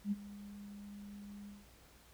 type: tone with ADSR envelope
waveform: sine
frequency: 203.4 Hz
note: G#3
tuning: 36 cents flat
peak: -30 dBFS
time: 0.04-1.67 s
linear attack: 77 ms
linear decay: 30 ms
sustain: -17 dB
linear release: 200 ms
effects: added 60 Hz sine -65 dBFS peak until 2.13 s + pink hiss -63 dBFS RMS until 2.13 s